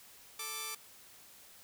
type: tone pair together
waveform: 5% pulse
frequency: 440 / 1174.7 Hz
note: A4 / D6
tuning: 0 / 0 cents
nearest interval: octave + perfect fourth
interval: 1700 cents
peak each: -35 / -27 dBFS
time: 0.39-0.75 s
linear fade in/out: 5 ms
effects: white hiss -57 dBFS RMS until 1.63 s